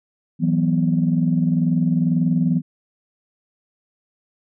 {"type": "chord", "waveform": "sine", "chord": "E suspended second", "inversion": "none", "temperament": "equal", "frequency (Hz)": [164.81, 185, 246.9], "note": ["E3", "F#3", "B3"], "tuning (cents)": [0, 0, 0], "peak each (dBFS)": [-18, -21, -20], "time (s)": [0.39, 2.62], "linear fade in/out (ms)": 50, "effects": ["tanh soft clip ceiling -7 dBFS"]}